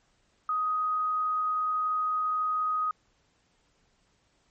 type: tone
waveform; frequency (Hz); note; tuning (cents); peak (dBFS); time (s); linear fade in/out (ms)
sine; 1252; D#6; +10; -25; 0.49-2.91; 2
effects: pink hiss -69 dBFS RMS until 4.5 s + MP3 32 kbps